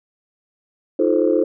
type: chord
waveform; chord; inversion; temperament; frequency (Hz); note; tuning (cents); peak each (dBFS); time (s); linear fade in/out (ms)
sine; F dominant seventh; third; just; 314.3 / 349.2 / 436.5 / 523.8; Eb4 / F4 / A4 / C5; +18 / 0 / -14 / +2; -19; 0.99-1.44; 5
effects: tanh soft clip ceiling -4 dBFS